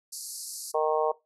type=band-pass noise; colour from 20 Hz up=white; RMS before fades=-39 dBFS; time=0.12-0.72 s; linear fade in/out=10 ms; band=4300 to 12000 Hz; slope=96 dB/octave
type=harmonic tone; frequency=155 Hz; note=D#3; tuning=6 cents flat; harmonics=3 / 4 / 5 / 6 / 7; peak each=-26 / -28 / -30 / -32 / -33 dBFS; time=0.74-1.12 s; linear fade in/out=10 ms
effects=noise-tail reverb RT60 0.2 s tail -18 dB re dry